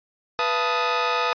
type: tone cluster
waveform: sawtooth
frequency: 492.2 / 678 / 876 / 1249 Hz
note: B4 / E5 / A5 / D#6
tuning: -6 / +49 / -8 / +6 cents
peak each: -23 / -26 / -23 / -20 dBFS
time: 0.39-1.33 s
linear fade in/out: 0 ms
effects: resampled to 11025 Hz